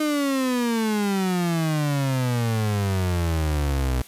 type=exponential sweep; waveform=35% pulse; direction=down; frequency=308.6 to 62 Hz; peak=-19 dBFS; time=0-4.02 s; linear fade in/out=5 ms; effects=white hiss -47 dBFS RMS until 4.07 s + resampled to 32000 Hz